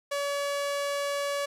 sawtooth tone, 568 Hz, C#5, 42 cents sharp, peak -24 dBFS, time 0.11-1.46 s, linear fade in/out 10 ms, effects low-pass 11000 Hz 12 dB/octave + 10-bit

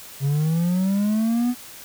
triangle linear sweep, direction up, 135 to 249.8 Hz, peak -16 dBFS, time 0.2-1.55 s, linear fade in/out 50 ms, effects white hiss -41 dBFS RMS until 1.84 s

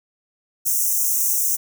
white high-pass noise, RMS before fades -20 dBFS, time 0.65-1.57 s, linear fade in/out 20 ms, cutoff 5700 Hz, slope 96 dB/octave, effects none

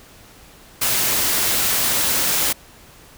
white noise, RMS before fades -19 dBFS, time 0.81-2.53 s, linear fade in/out 10 ms, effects pink hiss -46 dBFS RMS until 3.17 s

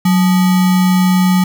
sine tone with sample-and-hold, 183.9 Hz, F#3, 10 cents flat, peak -8 dBFS, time 0.05-1.44 s, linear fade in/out 5 ms, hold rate 1050 Hz, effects none

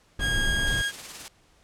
30% pulse tone, 1633 Hz, G#6, 30 cents flat, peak -22 dBFS, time 0.19-0.92 s, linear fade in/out 50 ms
brown noise, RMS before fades -28 dBFS, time 0.19-0.82 s, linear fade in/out 5 ms
white noise with tremolo, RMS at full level -37 dBFS, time 0.67-1.28 s, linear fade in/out 0 ms, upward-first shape triangle, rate 19 Hz, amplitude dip 45%
effects pink hiss -61 dBFS RMS until 1.63 s + low-pass 9000 Hz 12 dB/octave

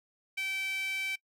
sawtooth tone with high-pass filter, 773 Hz, G5, 24 cents flat, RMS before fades -34 dBFS, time 0.37-1.16 s, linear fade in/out 10 ms, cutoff 2400 Hz, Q 7.1, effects noise-tail reverb RT60 0.1 s tail -23 dB re dry

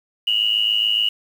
sine tone pair together, 2843 / 2950 Hz, F7 / F#7, +30 / -6 cents, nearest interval minor second, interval 64 cents, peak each -19 dBFS, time 0.27-1.09 s, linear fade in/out 5 ms, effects 7-bit

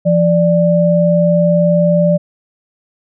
sine tone pair together, 171.5 / 590 Hz, F3 / D5, -31 / +8 cents, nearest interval octave + major sixth, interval 2139 cents, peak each -11 dBFS, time 0.05-2.18 s, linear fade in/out 20 ms, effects none

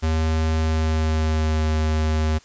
square tone with pitch glide, 79.5 to 78.09 Hz, D#2 to D#2, +38 to +7 cents, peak -19 dBFS, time 0.02-2.39 s, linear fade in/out 20 ms, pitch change -31 cents, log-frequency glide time 0.54-1.63 s, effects white hiss -51 dBFS RMS until 2.44 s + resampled to 16000 Hz

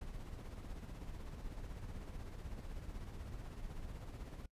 brown noise with tremolo, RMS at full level -45 dBFS, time 0.01-4.46 s, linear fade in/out 5 ms, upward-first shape sine, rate 16 Hz, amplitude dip 45%, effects noise-tail reverb RT60 0.1 s tail -22 dB re dry + resampled to 32000 Hz

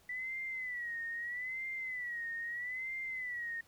sine tone with vibrato, 1968 Hz, B6, 7 cents flat, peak -37 dBFS, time 0.09-3.61 s, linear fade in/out 5 ms, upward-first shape sine, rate 0.78 Hz, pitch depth 110 cents each way, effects pink hiss -66 dBFS RMS until 3.67 s

